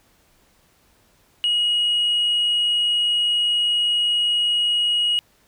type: tone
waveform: sine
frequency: 2895 Hz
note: F#7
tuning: 38 cents flat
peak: -15 dBFS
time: 1.44-5.19 s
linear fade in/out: 0 ms
effects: tanh soft clip ceiling -15 dBFS + pink hiss -59 dBFS RMS until 5.47 s